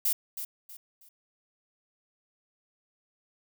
violet noise with echo, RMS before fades -26 dBFS, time 0.05-0.13 s, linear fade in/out 5 ms, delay 320 ms, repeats 3, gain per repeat -10 dB, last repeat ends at 1.09 s, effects none

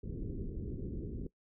pink low-pass noise, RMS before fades -40 dBFS, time 0.03-1.27 s, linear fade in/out 5 ms, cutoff 420 Hz, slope 48 dB/octave, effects noise-tail reverb RT60 0.1 s tail -19 dB re dry

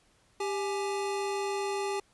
square tone pair together, 396 / 839 Hz, G4 / G#5, +18 / +17 cents, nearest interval octave + minor second, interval 1299 cents, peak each -32 / -36 dBFS, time 0.4-2 s, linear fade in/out 5 ms, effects pink hiss -66 dBFS RMS until 2.13 s + resampled to 24000 Hz

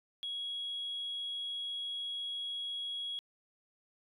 sine tone, 3322 Hz, G#7, in tune, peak -35 dBFS, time 0.23-3.19 s, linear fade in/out 0 ms, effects tanh soft clip ceiling -32 dBFS

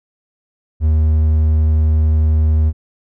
triangle tone, 77.78 Hz, D#2, in tune, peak -8 dBFS, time 0.8-2.73 s, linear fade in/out 50 ms, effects none

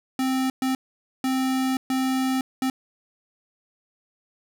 square tone bursts at uneven times, 261.6 Hz, C4, in tune, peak -22 dBFS, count 5, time 0.19-0.5 / 0.62-0.75 / 1.24-1.77 / 1.9-2.41 / 2.62-2.7 s, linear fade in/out 2 ms, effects none

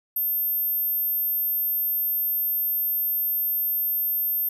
sine tone, 13290 Hz, G#9, in tune, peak -21 dBFS, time 0.16-4.49 s, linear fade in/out 5 ms, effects tanh soft clip ceiling -17 dBFS

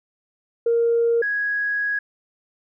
sine tone pair in turn, 466.2 / 1661.3 Hz, A#4 / G#6, 0 / 0 cents, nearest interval octave + minor seventh, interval 2200 cents, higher second, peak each -15 / -20 dBFS, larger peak first, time 0.66-1.22 / 1.22-1.99 s, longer second, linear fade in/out 5 ms, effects tanh soft clip ceiling -11 dBFS

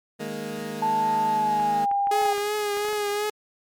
20% pulse chord, D# suspended fourth, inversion none, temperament equal, 155.56 / 207.7 / 233.1 Hz, D#3 / G#3 / A#3, 0 / 0 / 0 cents, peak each -33 / -29 / -29 dBFS, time 0.19-1.86 s, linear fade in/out 20 ms
sine tone with pitch glide, 880 to 802.3 Hz, A5 to G5, 0 to +40 cents, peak -20 dBFS, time 0.82-2.33 s, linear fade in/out 5 ms, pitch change -160 cents, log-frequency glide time 1.26-1.89 s
clicks, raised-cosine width 0.5 ms, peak -24 dBFS, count 11, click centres 1.141 / 1.599 / 1.914 / 2.071 / 2.219 / 2.255 / 2.379 / 2.772 / 2.85 / 2.886 / 2.929 s
sawtooth tone with vibrato, 415.3 Hz, G#4, in tune, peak -20 dBFS, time 2.11-3.3 s, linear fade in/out 5 ms, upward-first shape triangle, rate 2.8 Hz, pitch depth 37 cents each way
effects MP3 96 kbps

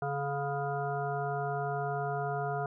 harmonic tone with a mistuned harmonic, 141.4 Hz, C#3, 35 cents sharp, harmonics 1 / 3 / 5 / 7 / 9 / 10, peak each -36 / -37 / -34 / -44 / -43 / -42 dBFS, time 0.02-2.66 s, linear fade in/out 2 ms, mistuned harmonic 9, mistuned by -39 cents, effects none

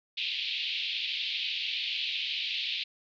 pink band-pass noise, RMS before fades -33 dBFS, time 0.17-2.84 s, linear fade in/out 10 ms, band 2500 to 4100 Hz, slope 48 dB/octave, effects none

